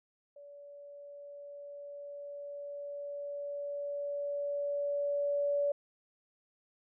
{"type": "tone with level ramp", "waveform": "sine", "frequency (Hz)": 573, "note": "D5", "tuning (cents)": -43, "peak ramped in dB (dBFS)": [-49, -27], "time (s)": [0.36, 5.72], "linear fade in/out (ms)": 5, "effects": []}